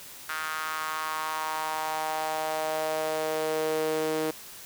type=tone with high-pass filter sweep; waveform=sawtooth; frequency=156.7 Hz; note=D#3; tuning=13 cents sharp; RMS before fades=-30 dBFS; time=0.29-4.31 s; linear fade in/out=5 ms; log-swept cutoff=1400 to 390 Hz; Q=3.6; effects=white hiss -45 dBFS RMS until 4.65 s